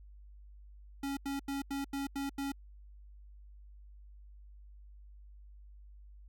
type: tone bursts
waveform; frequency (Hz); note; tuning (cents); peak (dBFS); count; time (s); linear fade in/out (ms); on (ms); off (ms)
square; 277.2; C#4; 0; -35; 7; 1.03-2.52; 5; 140; 85
effects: added 50 Hz sine -51 dBFS peak until 6.28 s